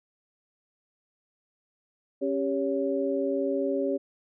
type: tone cluster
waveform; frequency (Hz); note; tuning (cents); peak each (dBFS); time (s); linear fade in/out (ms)
sine; 274.9 / 396.3 / 562; C#4 / G4 / C#5; -14 / +19 / +24; -29; 2.21-3.98; 20
effects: none